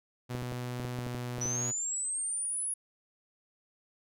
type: tone with pitch glide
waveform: sawtooth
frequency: 123.47 to 122.69 Hz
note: B2 to B2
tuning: 0 to -11 cents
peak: -31 dBFS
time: 0.29-1.72 s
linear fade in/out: 20 ms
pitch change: -11 cents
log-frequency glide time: 0.96-1.03 s
type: clicks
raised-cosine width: 2 ms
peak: -26 dBFS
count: 10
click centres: 0.35 / 0.424 / 0.522 / 0.799 / 0.85 / 0.989 / 1.067 / 1.148 / 1.383 / 1.457 s
type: linear sweep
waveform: sine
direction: up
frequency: 5870 to 10480 Hz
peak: -31 dBFS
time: 1.41-2.74 s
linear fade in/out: 5 ms
effects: none